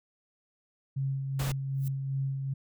sine tone with tremolo, 135.8 Hz, C#3, 35 cents flat, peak -27 dBFS, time 0.96-2.54 s, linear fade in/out 10 ms, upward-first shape sine, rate 2.6 Hz, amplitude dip 40%
pink noise, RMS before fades -36 dBFS, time 1.39-1.52 s, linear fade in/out 5 ms
violet noise with exponential growth, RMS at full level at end -42 dBFS, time 1.73-1.88 s, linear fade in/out 2 ms, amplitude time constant 31 ms
effects none

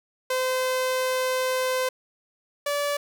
sawtooth tone pair in turn, 514 / 576.9 Hz, C5 / D5, -31 / -31 cents, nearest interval major second, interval 200 cents, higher second, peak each -19 / -20 dBFS, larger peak first, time 0.3-1.89 / 2.66-2.97 s, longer first, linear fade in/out 5 ms, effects none

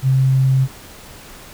sine tone, 132.5 Hz, C3, 22 cents sharp, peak -11 dBFS, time 0.02-0.68 s, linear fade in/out 50 ms, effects pink hiss -39 dBFS RMS until 1.53 s

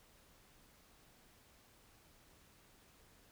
silence, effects pink hiss -66 dBFS RMS until 3.31 s

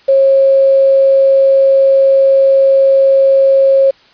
sine tone with quantisation, 542 Hz, C#5, 39 cents flat, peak -5 dBFS, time 0.08-3.91 s, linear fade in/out 10 ms, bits 5, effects white hiss -46 dBFS RMS until 4.13 s + resampled to 11025 Hz

